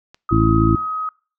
click, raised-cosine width 0.2 ms, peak -24 dBFS, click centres 0.145 s
sine tone, 1264 Hz, D#6, 27 cents sharp, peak -21 dBFS, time 0.29-1.09 s, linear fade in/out 2 ms
harmonic tone, 55 Hz, A1, in tune, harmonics 1 / 2 / 3 / 4 / 5 / 6, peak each -20 / -17 / -23 / -23 / -22 / -17 dBFS, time 0.31-0.76 s, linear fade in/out 10 ms
effects noise-tail reverb RT60 0.4 s tail -24 dB re dry

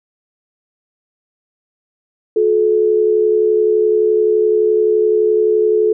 sine tone pair together, 360 / 431.7 Hz, F#4 / A4, -47 / -33 cents, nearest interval minor third, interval 314 cents, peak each -17 / -11 dBFS, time 2.36-5.93 s, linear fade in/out 5 ms, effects none

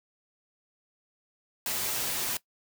white noise with comb filter, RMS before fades -31 dBFS, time 1.66-2.37 s, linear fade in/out 2 ms, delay 8.1 ms, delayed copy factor +0.55, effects noise-tail reverb RT60 0.1 s tail -19 dB re dry

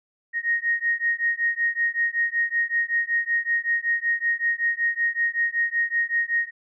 sine beating tone pair, 1864.7 / 1870 Hz, A#6 / A#6, 0 / +5 cents, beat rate 5.3 Hz, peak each -24 dBFS, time 0.33-6.51 s, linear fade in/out 50 ms, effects none

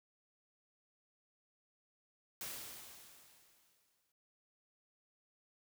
white noise with exponential decay, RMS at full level -43 dBFS, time 2.41-4.12 s, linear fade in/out 2 ms, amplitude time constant 370 ms, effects none

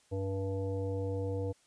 harmonic tone, 96.7 Hz, G2, 23 cents flat, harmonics 1 / 3 / 5 / 7 / 9, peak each -34 / -41 / -36 / -50 / -52 dBFS, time 0.11-1.53 s, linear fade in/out 20 ms, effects white hiss -67 dBFS RMS until 1.66 s + resampled to 22050 Hz

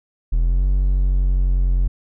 triangle linear two-way sweep, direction up then down, 39.42 to 47.29 to 44.4 Hz, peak -12 dBFS, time 0.32-1.88 s, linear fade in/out 10 ms, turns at 0.67 s, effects none

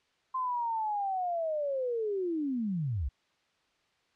sine linear sweep, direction down, 1046.5 to 56.4 Hz, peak -29 dBFS, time 0.34-3.09 s, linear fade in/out 10 ms, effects white hiss -71 dBFS RMS until 4.15 s + low-pass 4000 Hz 12 dB/octave

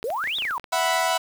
clicks, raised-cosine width 0.3 ms, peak -21 dBFS, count 10, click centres 0.029 / 0.103 / 0.24 / 0.274 / 0.385 / 0.422 / 0.452 / 0.509 / 0.597 / 0.642 s
sine exponential two-way sweep, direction up then down, 416.6 to 3882 to 909 Hz, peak -24 dBFS, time 0.04-0.58 s, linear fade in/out 0 ms, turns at 0.37 s
sawtooth chord, E suspended second, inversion none, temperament equal, 659.3 / 740 / 987.8 Hz, E5 / F#5 / B5, 0 / 0 / 0 cents, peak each -21 dBFS, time 0.72-1.18 s, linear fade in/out 10 ms
effects low-pass 12000 Hz 12 dB/octave + 7-bit

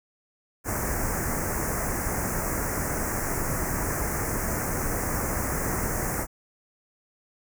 pink band-stop noise, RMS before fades -28 dBFS, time 0.64-6.27 s, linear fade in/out 50 ms, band 2100 to 5900 Hz, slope 48 dB/octave, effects none

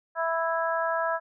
harmonic tone, 329.6 Hz, E4, in tune, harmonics 2 / 3 / 4 / 5, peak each -28 / -30 / -31 / -32 dBFS, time 0.15-1.2 s, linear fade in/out 50 ms, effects none

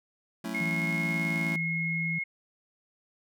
square chord, F# minor seventh, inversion none, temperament just, 185 / 222 / 277.5 / 333 Hz, F#3 / A3 / C#4 / E4, 0 / +16 / +2 / +18 cents, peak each -40 / -37 / -40 / -41 dBFS, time 0.44-1.56 s, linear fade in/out 5 ms
sine tone, 2162 Hz, C#7, 44 cents flat, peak -29 dBFS, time 0.54-2.24 s, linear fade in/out 10 ms
sine tone with pitch glide, 166.6 to 165.54 Hz, E3 to E3, +19 to +8 cents, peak -31 dBFS, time 0.6-2.19 s, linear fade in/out 10 ms, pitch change -11 cents, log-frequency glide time 0.77-1.39 s
effects none

